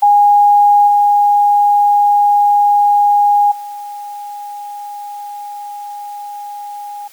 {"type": "tone with level steps", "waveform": "sine", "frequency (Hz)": 821, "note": "G#5", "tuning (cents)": -20, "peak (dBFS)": [-5, -7, -24], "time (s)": [0.02, 7.08], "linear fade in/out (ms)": 10, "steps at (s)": [0.87, 3.51], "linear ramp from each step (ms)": 10, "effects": ["white hiss -44 dBFS RMS until 7.12 s", "high-pass 400 Hz 12 dB/octave"]}